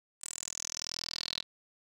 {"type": "tone with band-pass filter sweep", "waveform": "10% pulse", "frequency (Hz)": 41.11, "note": "E1", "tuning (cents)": -4, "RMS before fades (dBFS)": -40, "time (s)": [0.21, 1.43], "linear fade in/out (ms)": 20, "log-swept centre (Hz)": [8300, 3900], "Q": 7.4, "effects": []}